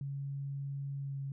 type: tone with pitch glide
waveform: sine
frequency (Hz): 139.2 to 137.6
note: C#3 to C#3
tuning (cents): +8 to -12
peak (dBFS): -36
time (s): 0.01-1.32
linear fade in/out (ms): 2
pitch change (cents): -20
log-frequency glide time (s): 0.98-1.19
effects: none